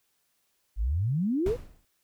sine exponential sweep, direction up, 46 to 522 Hz, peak -24 dBFS, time 0.76-1.57 s, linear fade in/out 50 ms
brown noise with exponential decay, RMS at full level -28 dBFS, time 1.46-1.85 s, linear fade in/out 2 ms, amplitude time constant 84 ms
effects white hiss -73 dBFS RMS until 2.03 s

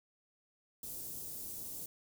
white band-stop noise, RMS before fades -44 dBFS, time 0.83-1.86 s, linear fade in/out 2 ms, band 410 to 8100 Hz, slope 12 dB/octave, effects none

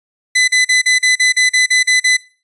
sawtooth tone bursts, 2009 Hz, B6, 29 cents sharp, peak -6 dBFS, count 11, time 0.35-2.17 s, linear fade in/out 10 ms, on 130 ms, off 39 ms, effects noise-tail reverb RT60 0.4 s tail -21 dB re dry + resampled to 24000 Hz

